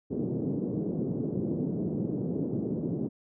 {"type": "band-pass noise", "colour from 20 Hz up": "pink", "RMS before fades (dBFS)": -31, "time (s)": [0.1, 3.09], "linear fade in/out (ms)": 20, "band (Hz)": [140, 400], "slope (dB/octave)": 24, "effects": []}